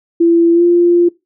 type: tone with pitch glide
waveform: sine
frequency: 337.3 to 347.2 Hz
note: E4 to F4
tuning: +40 to -10 cents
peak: -6 dBFS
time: 0.2-1.09 s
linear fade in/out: 10 ms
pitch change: +50 cents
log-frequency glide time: 0.53-0.63 s
effects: noise-tail reverb RT60 0.2 s tail -21 dB re dry